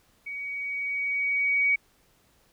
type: tone with level ramp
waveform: sine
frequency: 2256 Hz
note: C#7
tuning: 30 cents sharp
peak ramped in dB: -33 to -19 dBFS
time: 0.26-1.76 s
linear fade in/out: 10 ms
effects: pink hiss -64 dBFS RMS until 2.52 s